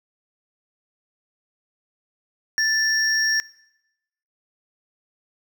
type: tone pair together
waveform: triangle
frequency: 1760 / 5588 Hz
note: A6 / F8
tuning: 0 / 0 cents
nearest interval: octave + minor sixth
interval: 2000 cents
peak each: -18 / -21 dBFS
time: 2.58-3.4 s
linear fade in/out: 0 ms
effects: noise-tail reverb RT60 0.9 s tail -21 dB re dry